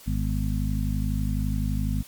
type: harmonic tone with a mistuned harmonic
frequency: 51.9 Hz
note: G#1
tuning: in tune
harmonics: 1 / 2 / 3 / 4 / 5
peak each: -26 / -29 / -31 / -32 / -33 dBFS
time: 0.06-2.03 s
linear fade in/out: 20 ms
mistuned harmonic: 5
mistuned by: -63 cents
effects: white hiss -48 dBFS RMS until 2.07 s + MP3 96 kbps